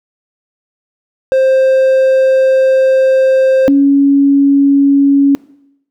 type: tone pair in turn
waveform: triangle / sine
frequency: 527 / 279.2 Hz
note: C5 / C#4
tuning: +12 / +13 cents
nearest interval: major seventh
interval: 1099 cents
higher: first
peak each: -5 dBFS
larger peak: neither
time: 1.32-3.68 / 3.68-5.35 s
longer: first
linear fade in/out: 0 ms
effects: noise-tail reverb RT60 0.8 s tail -22 dB re dry